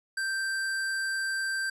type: tone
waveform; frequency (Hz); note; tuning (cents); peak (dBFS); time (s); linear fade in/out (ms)
square; 1568; G6; 0; -29; 0.17-1.7; 5
effects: resampled to 24000 Hz